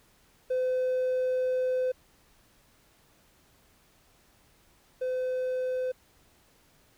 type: tone pair in turn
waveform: triangle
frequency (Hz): 510 / 510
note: C5 / C5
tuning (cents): -44 / -44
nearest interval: unison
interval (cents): 0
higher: neither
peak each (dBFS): -22 / -25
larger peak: first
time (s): 0.5-1.92 / 5.01-5.92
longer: first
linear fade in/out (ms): 10
effects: tanh soft clip ceiling -20 dBFS + pink hiss -63 dBFS RMS until 6.97 s